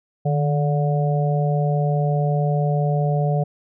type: harmonic tone with a mistuned harmonic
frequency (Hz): 144.8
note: D3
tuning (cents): -24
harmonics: 1 / 3 / 4 / 5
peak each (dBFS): -18 / -28 / -27 / -27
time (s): 0.25-3.44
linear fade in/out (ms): 10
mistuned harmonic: 1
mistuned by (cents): +63
effects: none